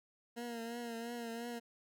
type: tone with vibrato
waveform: 20% pulse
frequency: 234.1 Hz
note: A#3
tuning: 8 cents sharp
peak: -36 dBFS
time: 0.36-1.6 s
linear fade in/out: 20 ms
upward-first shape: triangle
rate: 2.9 Hz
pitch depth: 51 cents each way
effects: none